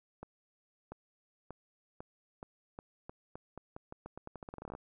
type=accelerating click train; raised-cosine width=1 ms; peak=-30 dBFS; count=26; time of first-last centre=0.23-4.751 s; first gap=690 ms; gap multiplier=0.85; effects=none